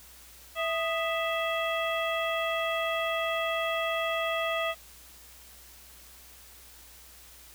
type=harmonic tone with a mistuned harmonic; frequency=659.3 Hz; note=E5; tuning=in tune; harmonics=1 / 2 / 3 / 4 / 5; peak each=-30 / -33 / -35 / -36 / -37 dBFS; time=0.55-4.75 s; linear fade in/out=50 ms; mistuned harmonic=2; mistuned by=-100 cents; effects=added 60 Hz sine -57 dBFS peak until 7.54 s + white hiss -52 dBFS RMS until 7.54 s